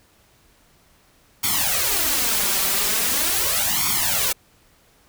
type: noise with flanger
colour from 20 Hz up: white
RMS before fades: -21 dBFS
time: 1.43-4.33 s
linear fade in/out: 10 ms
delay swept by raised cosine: 0.89 to 5.19 ms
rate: 0.41 Hz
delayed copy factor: +0.95
effects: pink hiss -57 dBFS RMS until 5.08 s